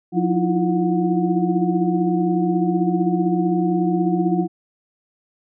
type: tone cluster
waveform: sine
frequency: 178.6 / 315.5 / 330.7 / 346.6 / 730 Hz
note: F3 / D#4 / E4 / F4 / F#5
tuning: +39 / +24 / +6 / -13 / -24 cents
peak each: -20 / -24 / -23 / -23 / -27 dBFS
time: 0.12-4.48 s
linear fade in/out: 50 ms
effects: none